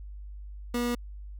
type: tone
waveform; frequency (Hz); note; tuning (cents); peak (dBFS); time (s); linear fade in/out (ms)
30% pulse; 241; B3; -42; -24; 0.74-0.95; 5
effects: added 50 Hz sine -39 dBFS peak until 1.39 s